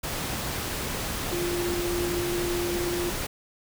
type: tone in noise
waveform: sine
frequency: 349.2 Hz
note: F4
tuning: in tune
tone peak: -27 dBFS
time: 1.32-3.1 s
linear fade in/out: 10 ms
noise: pink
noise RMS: -31 dBFS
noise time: 0.03-3.27 s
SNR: +1 dB
effects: none